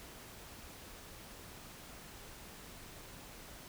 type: silence
effects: pink hiss -52 dBFS RMS until 3.68 s